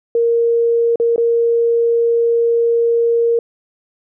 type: tone with dropouts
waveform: sine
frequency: 466.2 Hz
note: A#4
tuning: in tune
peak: -11 dBFS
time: 0.15-3.39 s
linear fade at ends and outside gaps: 2 ms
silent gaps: 0.958-0.999 / 1.161-1.179 s
effects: none